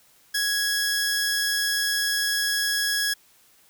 sawtooth tone pair together, 1661.2 / 5281 Hz, G#6 / E8, 0 / +2 cents, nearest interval octave + minor sixth, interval 2002 cents, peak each -20 / -25 dBFS, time 0.34-3.14 s, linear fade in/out 10 ms, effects white hiss -58 dBFS RMS until 3.69 s

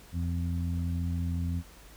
harmonic tone, 85.8 Hz, F2, 30 cents flat, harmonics 1 / 2 / 3, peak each -29 / -35 / -39 dBFS, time 0.12-1.63 s, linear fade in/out 50 ms, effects added 50 Hz sine -54 dBFS peak until 1.96 s + pink hiss -54 dBFS RMS until 1.96 s

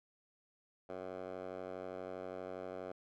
10% pulse tone with band-pass filter, 92.4 Hz, F#2, 2 cents flat, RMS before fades -45 dBFS, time 0.89-2.92 s, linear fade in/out 5 ms, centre 660 Hz, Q 1.7, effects none

